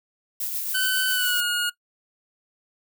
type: noise with tremolo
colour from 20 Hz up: violet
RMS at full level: -27 dBFS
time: 0.4-1.41 s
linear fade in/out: 5 ms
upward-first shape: triangle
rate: 7.3 Hz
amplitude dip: 40%
type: tone with pitch glide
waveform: 25% pulse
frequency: 1515 to 1436.6 Hz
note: F#6 to F6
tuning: +40 to +48 cents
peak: -18 dBFS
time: 0.74-1.7 s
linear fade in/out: 10 ms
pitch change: -92 cents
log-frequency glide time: 1.09-1.42 s
effects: noise-tail reverb RT60 0.1 s tail -19 dB re dry